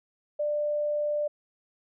sine tone, 593 Hz, D5, 17 cents sharp, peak -25 dBFS, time 0.39-1.28 s, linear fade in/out 10 ms, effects none

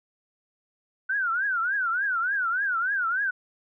sine tone with vibrato, 1486 Hz, F#6, 7 cents sharp, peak -23 dBFS, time 1.09-3.31 s, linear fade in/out 10 ms, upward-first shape triangle, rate 3.4 Hz, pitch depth 220 cents each way, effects none

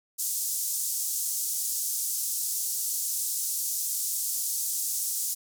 pink band-pass noise, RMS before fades -30 dBFS, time 0.18-5.35 s, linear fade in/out 20 ms, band 6300 to 16000 Hz, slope 24 dB/octave, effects none

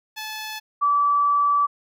10% pulse / sine tone pair in turn, 865 / 1154.6 Hz, A5 / D6, -30 / -30 cents, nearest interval perfect fourth, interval 500 cents, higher second, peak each -22 / -16 dBFS, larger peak second, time 0.16-0.6 / 0.81-1.67 s, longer second, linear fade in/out 20 ms, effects none

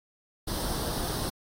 pink noise with comb filter, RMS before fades -32 dBFS, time 0.47-1.3 s, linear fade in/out 10 ms, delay 0.21 ms, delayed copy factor +0.7, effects AAC 48 kbps

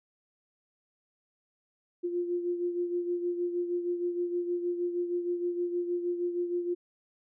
sine beating tone pair, 350 / 356.4 Hz, F4 / F4, +4 / +35 cents, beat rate 6.4 Hz, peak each -29 / -37 dBFS, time 2.03-6.75 s, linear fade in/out 20 ms, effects none

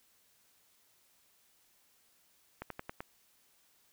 slowing click train, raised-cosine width 0.5 ms, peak -25 dBFS, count 5, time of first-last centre 2.62-3.005 s, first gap 83 ms, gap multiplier 1.1, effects white hiss -69 dBFS RMS until 3.92 s

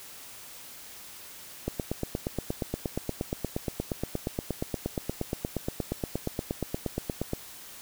click train, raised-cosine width 2 ms, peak -15 dBFS, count 49, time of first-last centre 1.68-7.334 s, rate 8.49 Hz, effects white hiss -46 dBFS RMS until 7.81 s

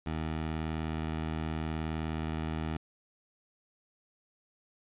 15% pulse tone, 79.2 Hz, D#2, 31 cents sharp, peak -26 dBFS, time 0.06-2.77 s, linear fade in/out 5 ms, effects resampled to 8000 Hz

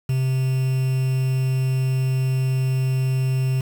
triangle tone with quantisation, 130.81 Hz, C3, in tune, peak -16 dBFS, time 0.09-3.61 s, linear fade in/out 5 ms, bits 6, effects none

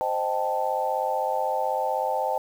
sine chord, A half-diminished seventh, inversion first, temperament equal, 523.3 / 622.3 / 784 / 880 Hz, C5 / Eb5 / G5 / A5, 0 / 0 / 0 / 0 cents, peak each -29 / -30 / -28 / -28 dBFS, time 0.01-2.38 s, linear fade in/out 0 ms, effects 8-bit

